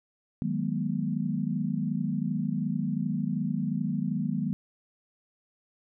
sine chord, G# minor seventh, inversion second, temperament equal with one note detuned, 155.56 / 185 / 207.7 / 241 Hz, D#3 / F#3 / G#3 / B3, 0 / 0 / 0 / -42 cents, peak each -32 dBFS, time 0.42-4.53 s, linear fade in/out 0 ms, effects none

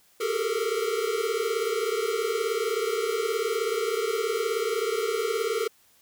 square tone cluster, 380.3 / 411 / 447.6 / 466.6 Hz, F#4 / G#4 / A4 / A#4, +48 / -18 / +30 / +2 cents, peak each -36 / -32 / -29 / -32 dBFS, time 0.2-5.68 s, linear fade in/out 10 ms, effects white hiss -61 dBFS RMS until 6.01 s

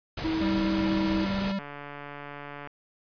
pink noise, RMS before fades -34 dBFS, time 0.17-1.52 s, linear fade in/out 5 ms
triangle tone, 320.7 Hz, E4, 48 cents flat, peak -24 dBFS, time 0.24-1.25 s, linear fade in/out 10 ms
square tone with vibrato, 196 Hz, G3, in tune, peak -28 dBFS, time 0.41-1.59 s, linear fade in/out 5 ms, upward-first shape sine, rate 16 Hz, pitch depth 17 cents each way
click train, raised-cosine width 0.5 ms, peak -25 dBFS, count 157, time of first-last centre 1.59-2.673 s, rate 144 Hz
effects resampled to 11025 Hz

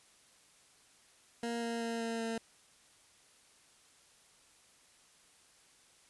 20% pulse tone with pitch steps, 234.1 / 232.3 / 230.6 / 228.9 / 227.2 Hz, A#3 / A#3 / A#3 / A#3 / A#3, +8 / -6 / -19 / -31 / -44 cents, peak -30 dBFS, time 1.43-2.38 s, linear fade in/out 2 ms, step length 190 ms, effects white hiss -64 dBFS RMS until 6.09 s + resampled to 24000 Hz

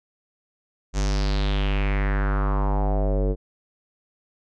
square tone with low-pass filter sweep, 49.62 Hz, G1, 22 cents sharp, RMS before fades -22 dBFS, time 0.93-3.36 s, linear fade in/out 50 ms, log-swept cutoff 6800 to 440 Hz, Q 3.7, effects none

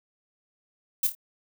violet noise with echo, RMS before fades -23 dBFS, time 1.03-1.07 s, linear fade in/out 5 ms, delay 27 ms, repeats 3, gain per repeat -8 dB, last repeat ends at 1.151 s, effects none

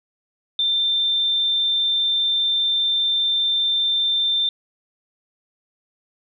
sine tone, 3575 Hz, A7, 27 cents sharp, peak -17 dBFS, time 0.59-4.49 s, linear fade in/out 2 ms, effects none

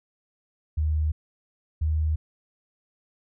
sine tone pair in turn, 77 / 77.8 Hz, D#2 / D#2, -17 / 0 cents, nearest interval unison, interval 17 cents, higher second, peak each -21 dBFS, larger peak neither, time 0.77-1.12 / 1.81-2.16 s, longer neither, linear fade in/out 10 ms, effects none

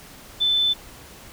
sine tone, 3520 Hz, A7, in tune, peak -17 dBFS, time 0.4-0.74 s, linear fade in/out 20 ms, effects pink hiss -44 dBFS RMS until 1.32 s

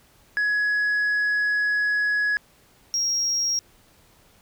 sine tone pair in turn, 1680 / 5605 Hz, G#6 / F8, +19 / +5 cents, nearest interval octave + major sixth, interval 2086 cents, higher second, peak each -17 / -19 dBFS, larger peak first, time 0.37-2.37 / 2.94-3.59 s, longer first, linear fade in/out 0 ms, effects tanh soft clip ceiling -19 dBFS + pink hiss -57 dBFS RMS until 4.41 s

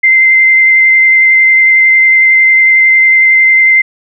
sine tone with vibrato, 2079 Hz, C7, 12 cents flat, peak -3 dBFS, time 0.03-3.82 s, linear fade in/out 10 ms, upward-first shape triangle, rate 11 Hz, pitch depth 13 cents each way, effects none

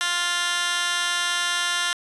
15% pulse tone with high-pass filter, 349.8 Hz, F4, 3 cents sharp, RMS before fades -24 dBFS, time 0.01-1.93 s, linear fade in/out 0 ms, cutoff 2000 Hz, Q 1.5, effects resampled to 24000 Hz

